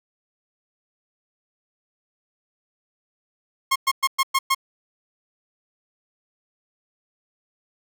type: tone bursts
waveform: sawtooth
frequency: 1076 Hz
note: C6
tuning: 48 cents sharp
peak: -13 dBFS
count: 6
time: 3.71-4.548 s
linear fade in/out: 10 ms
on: 48 ms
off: 110 ms
effects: none